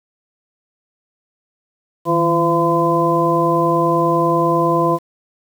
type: harmonic tone with a mistuned harmonic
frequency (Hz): 170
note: F3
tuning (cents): -46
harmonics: 1 / 2 / 3 / 4 / 6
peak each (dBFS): -21 / -18 / -20 / -21 / -17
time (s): 2.05-4.99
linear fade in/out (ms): 50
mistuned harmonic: 1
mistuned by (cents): -100
effects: 7-bit